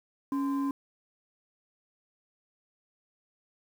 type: tone pair together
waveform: sine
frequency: 277.2 / 1032.8 Hz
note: C#4 / C6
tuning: 0 / -23 cents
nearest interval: octave + major seventh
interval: 2277 cents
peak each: -26 / -35 dBFS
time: 0.32-0.71 s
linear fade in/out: 2 ms
effects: tanh soft clip ceiling -23 dBFS + 9-bit